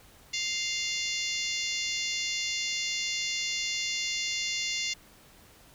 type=harmonic tone with a mistuned harmonic; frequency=698.5 Hz; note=F5; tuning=in tune; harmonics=3 / 4 / 5 / 6 / 7 / 8 / 9 / 10; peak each=-35 / -36 / -37 / -38 / -38 / -39 / -40 / -40 dBFS; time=0.33-4.94 s; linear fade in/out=10 ms; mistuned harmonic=6; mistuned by=+31 cents; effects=pink hiss -56 dBFS RMS until 5.74 s